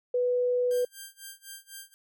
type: tone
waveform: sine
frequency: 493.9 Hz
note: B4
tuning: in tune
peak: -23 dBFS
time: 0.14-0.85 s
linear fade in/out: 5 ms
type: tone with tremolo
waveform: 5% pulse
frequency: 1586 Hz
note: G6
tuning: 20 cents sharp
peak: -29 dBFS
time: 0.71-1.94 s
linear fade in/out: 0 ms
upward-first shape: sine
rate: 4 Hz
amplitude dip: 95%
effects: none